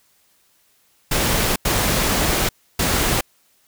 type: noise bursts at uneven times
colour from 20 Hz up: pink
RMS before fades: -19 dBFS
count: 3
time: 1.11-1.56 / 1.65-2.49 / 2.79-3.21 s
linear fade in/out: 5 ms
effects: white hiss -60 dBFS RMS until 3.67 s